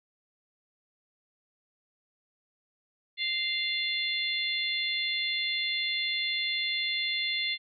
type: harmonic tone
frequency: 696 Hz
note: F5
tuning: 6 cents flat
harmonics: 3 / 4 / 5 / 6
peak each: -31 / -37 / -31 / -35 dBFS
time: 3.17-7.58 s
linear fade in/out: 50 ms
effects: MP3 64 kbps